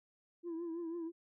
sine tone with vibrato, 335.5 Hz, E4, 31 cents sharp, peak -36 dBFS, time 0.43-1.12 s, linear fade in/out 50 ms, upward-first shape triangle, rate 6.1 Hz, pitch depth 76 cents each way, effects tanh soft clip ceiling -37 dBFS

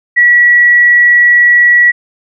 sine tone, 1934 Hz, B6, 37 cents flat, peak -3 dBFS, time 0.16-1.92 s, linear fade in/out 20 ms, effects none

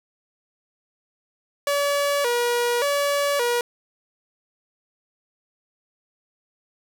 sawtooth tone with vibrato, 523.3 Hz, C5, in tune, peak -16 dBFS, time 1.67-3.61 s, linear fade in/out 2 ms, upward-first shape square, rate 0.87 Hz, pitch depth 150 cents each way, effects none

